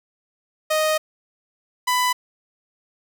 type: tone pair in turn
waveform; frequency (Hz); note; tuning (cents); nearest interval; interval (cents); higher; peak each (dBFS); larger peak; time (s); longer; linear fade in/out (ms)
sawtooth; 622 / 996.8; D#5 / B5; -1 / +16; minor sixth; 817; second; -14; neither; 0.7-0.98 / 1.87-2.13; first; 10
effects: none